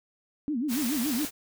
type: tone with vibrato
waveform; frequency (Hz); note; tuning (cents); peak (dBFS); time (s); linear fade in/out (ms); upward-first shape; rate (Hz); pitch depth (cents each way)
sine; 265.6; C4; +26; -26; 0.48-1.25; 0; sine; 7.1; 270
type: noise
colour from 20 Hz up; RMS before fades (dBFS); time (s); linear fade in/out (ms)
white; -34; 0.68-1.31; 50
effects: none